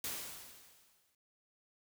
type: noise with exponential decay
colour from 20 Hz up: white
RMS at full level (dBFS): -38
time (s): 0.04-1.15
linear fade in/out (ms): 2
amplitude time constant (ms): 240
effects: none